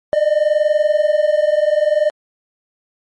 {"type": "tone pair together", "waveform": "triangle", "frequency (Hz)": [595.4, 616], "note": ["D5", "D#5"], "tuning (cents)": [24, -17], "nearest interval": "minor second", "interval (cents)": 59, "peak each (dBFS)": -13, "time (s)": [0.13, 2.1], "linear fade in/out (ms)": 0, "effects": ["MP3 48 kbps"]}